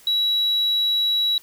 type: tone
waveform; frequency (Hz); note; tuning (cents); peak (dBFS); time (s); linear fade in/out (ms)
sine; 3900; B7; -23; -16; 0.07-1.38; 2
effects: tanh soft clip ceiling -15 dBFS + white hiss -50 dBFS RMS until 1.42 s